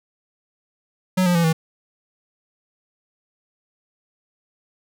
square tone with pitch steps, 185.1 / 176.84 / 168.95 / 161.42 Hz, F#3 / F3 / E3 / E3, +1 / +22 / +43 / -36 cents, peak -16 dBFS, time 1.17-1.53 s, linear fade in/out 10 ms, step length 90 ms, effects none

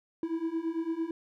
triangle beating tone pair, 322.7 / 331.6 Hz, E4 / E4, -37 / +10 cents, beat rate 8.9 Hz, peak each -32 / -30 dBFS, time 0.23-1.11 s, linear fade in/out 2 ms, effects none

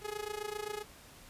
sawtooth tone with amplitude modulation, 420.2 Hz, G#4, 20 cents sharp, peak -30 dBFS, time 0.01-0.85 s, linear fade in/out 50 ms, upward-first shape sine, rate 27.6 Hz, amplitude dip 85%, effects pink hiss -55 dBFS RMS until 1.29 s + resampled to 32000 Hz

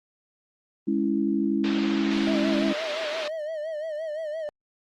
sine chord, C# minor, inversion second, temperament equal, 207.7 / 277.2 / 329.6 Hz, G#3 / C#4 / E4, 0 / 0 / 0 cents, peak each -26 dBFS, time 0.87-2.73 s, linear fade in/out 10 ms
white band-pass noise, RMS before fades -34 dBFS, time 1.64-3.28 s, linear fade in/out 2 ms, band 300 to 3900 Hz, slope 24 dB/octave
triangle tone with vibrato, 622.3 Hz, D#5, in tune, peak -27 dBFS, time 2.27-4.49 s, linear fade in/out 0 ms, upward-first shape sine, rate 5.8 Hz, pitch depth 86 cents each way
effects Opus 24 kbps

